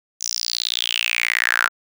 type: tone with high-pass filter sweep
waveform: sawtooth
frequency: 58.6 Hz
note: A#1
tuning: 10 cents sharp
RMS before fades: -22 dBFS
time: 0.2-1.69 s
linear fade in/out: 20 ms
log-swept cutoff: 6200 to 1400 Hz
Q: 6.8
effects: none